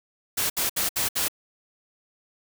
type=noise bursts; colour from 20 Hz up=white; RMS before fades=-25 dBFS; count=5; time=0.37-1.284 s; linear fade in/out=10 ms; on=130 ms; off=66 ms; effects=none